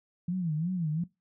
sine tone with vibrato, 167.8 Hz, E3, 31 cents sharp, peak -27 dBFS, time 0.28-1.04 s, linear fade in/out 5 ms, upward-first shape sine, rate 2.8 Hz, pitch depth 180 cents each way, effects noise-tail reverb RT60 0.2 s tail -19 dB re dry

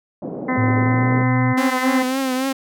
pink band-pass noise, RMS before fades -29 dBFS, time 0.22-1.23 s, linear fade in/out 2 ms, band 180 to 630 Hz, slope 24 dB/octave
harmonic tone, 256 Hz, C4, 38 cents flat, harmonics 1 / 2 / 3 / 4 / 5 / 6 / 7 / 8, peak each -19 / -29 / -28 / -26 / -33 / -35 / -31 / -27 dBFS, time 0.48-2.03 s, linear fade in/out 10 ms
sine tone with pitch glide, 110.7 to 122.83 Hz, A2 to B2, +11 to -9 cents, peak -17 dBFS, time 0.57-1.54 s, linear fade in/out 20 ms, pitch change +180 cents, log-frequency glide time 0.76-1.14 s
sawtooth tone with vibrato, 262.1 Hz, C4, 3 cents sharp, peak -15 dBFS, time 1.57-2.53 s, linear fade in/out 10 ms, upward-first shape triangle, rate 3.6 Hz, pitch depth 65 cents each way
effects none

